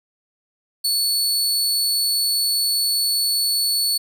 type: tone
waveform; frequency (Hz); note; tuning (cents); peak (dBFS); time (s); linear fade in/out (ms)
sawtooth; 4435; C#8; 0; -15; 0.84-3.98; 10
effects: none